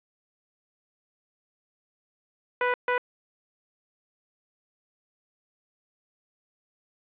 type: tone bursts at uneven times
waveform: 15% pulse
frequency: 493.9 Hz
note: B4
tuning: in tune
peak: -16 dBFS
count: 2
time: 2.61-2.74 / 2.88-2.98 s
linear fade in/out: 2 ms
effects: resampled to 8000 Hz + 8-bit